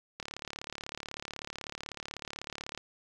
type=click train; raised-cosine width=0.2 ms; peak=-21 dBFS; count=94; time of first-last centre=0.2-2.776 s; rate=36.1 Hz; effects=none